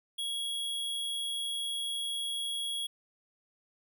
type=tone; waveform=square; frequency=3322 Hz; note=G#7; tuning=in tune; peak=-33 dBFS; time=0.18-2.87 s; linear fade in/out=10 ms; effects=none